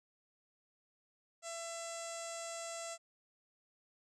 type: tone with low-pass filter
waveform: sawtooth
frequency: 670 Hz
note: E5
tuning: 28 cents sharp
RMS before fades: -44 dBFS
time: 1.42-2.98 s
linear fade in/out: 50 ms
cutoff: 7600 Hz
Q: 6.2
effects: none